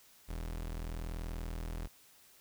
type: tone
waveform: 35% pulse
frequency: 40.83 Hz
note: E1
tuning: 16 cents flat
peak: -36 dBFS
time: 0.28-1.88 s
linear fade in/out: 20 ms
effects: white hiss -62 dBFS RMS until 2.4 s